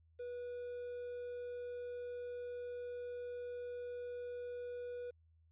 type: tone with quantisation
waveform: triangle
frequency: 487.8 Hz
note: B4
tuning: 21 cents flat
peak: -40 dBFS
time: 0.19-5.11 s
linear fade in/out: 10 ms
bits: 11
effects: added 81 Hz sine -66 dBFS peak until 5.51 s + resampled to 8000 Hz